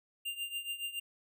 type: tone with tremolo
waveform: square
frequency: 2794 Hz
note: F7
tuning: in tune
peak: -34 dBFS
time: 0.25-1 s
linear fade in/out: 10 ms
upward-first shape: triangle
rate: 7.1 Hz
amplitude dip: 85%
effects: none